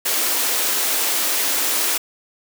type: high-pass noise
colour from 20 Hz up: white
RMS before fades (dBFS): -20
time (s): 0.05-1.98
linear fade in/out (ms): 10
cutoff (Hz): 250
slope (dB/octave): 48
effects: none